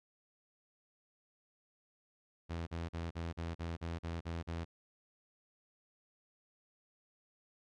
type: tone bursts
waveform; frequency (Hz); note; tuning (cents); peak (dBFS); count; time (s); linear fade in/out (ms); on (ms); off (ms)
sawtooth; 83.7; E2; +27; -34; 10; 2.49-4.65; 20; 180; 40
effects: low-pass 5000 Hz 12 dB/octave